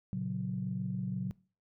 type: chord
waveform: sine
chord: F# major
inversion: first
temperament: equal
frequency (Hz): 116.54 / 138.59 / 185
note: A#2 / C#3 / F#3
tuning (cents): 0 / 0 / 0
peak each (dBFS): -39 / -38 / -34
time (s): 0.13-1.31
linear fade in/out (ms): 0
effects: noise-tail reverb RT60 0.4 s tail -23 dB re dry + tanh soft clip ceiling -23 dBFS